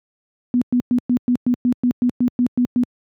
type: tone bursts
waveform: sine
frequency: 245.7 Hz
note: B3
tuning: 9 cents flat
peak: -13 dBFS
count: 13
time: 0.54-2.835 s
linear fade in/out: 0 ms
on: 75 ms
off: 110 ms
effects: high-pass 100 Hz 12 dB/octave